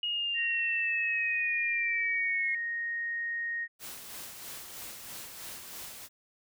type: linear sweep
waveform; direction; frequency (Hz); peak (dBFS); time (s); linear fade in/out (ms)
sine; down; 2880 to 2151; -29; 0.03-2.55; 2
type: tone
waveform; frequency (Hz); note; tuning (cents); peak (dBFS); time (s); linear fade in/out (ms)
sine; 1864.7; A#6; 0; -31; 0.34-3.68; 50
type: noise with tremolo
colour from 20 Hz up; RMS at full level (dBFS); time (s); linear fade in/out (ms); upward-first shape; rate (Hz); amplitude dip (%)
white; -42; 3.79-6.09; 50; sine; 3.1; 40
effects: none